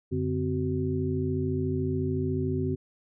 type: tone cluster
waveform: sine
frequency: 92.1 / 146 / 257 / 376 Hz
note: F#2 / D3 / C4 / F#4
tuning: -7 / -10 / -31 / +28 cents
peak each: -31 dBFS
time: 0.11-2.76 s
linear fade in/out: 20 ms
effects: none